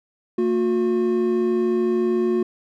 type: tone pair together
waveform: triangle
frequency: 227.3 / 360.8 Hz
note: A#3 / F#4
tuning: -43 / -44 cents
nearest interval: minor sixth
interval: 799 cents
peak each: -21 / -17 dBFS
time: 0.38-2.43 s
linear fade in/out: 5 ms
effects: none